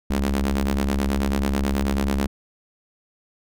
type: ring-modulated tone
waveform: sawtooth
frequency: 69.3 Hz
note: C#2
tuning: in tune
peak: -13 dBFS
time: 0.1-2.27 s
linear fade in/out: 5 ms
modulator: 134 Hz
effects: none